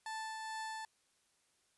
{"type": "tone with tremolo", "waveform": "30% pulse", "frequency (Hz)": 880, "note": "A5", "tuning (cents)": 0, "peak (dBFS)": -37, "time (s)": [0.06, 0.85], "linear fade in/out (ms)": 2, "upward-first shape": "triangle", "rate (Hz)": 2.3, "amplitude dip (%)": 30, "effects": ["white hiss -75 dBFS RMS until 1.77 s", "resampled to 24000 Hz"]}